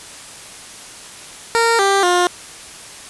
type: tone with pitch steps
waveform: 15% pulse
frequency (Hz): 461.4 / 394 / 355.4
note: A#4 / G4 / F4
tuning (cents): -18 / +9 / +30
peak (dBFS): -6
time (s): 1.55-2.27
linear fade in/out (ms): 0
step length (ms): 240
effects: white hiss -36 dBFS RMS until 3.09 s + resampled to 24000 Hz